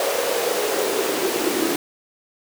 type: noise with high-pass filter sweep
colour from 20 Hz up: pink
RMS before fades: -22 dBFS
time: 0-1.76 s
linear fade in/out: 2 ms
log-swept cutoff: 540 to 320 Hz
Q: 5.4
effects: none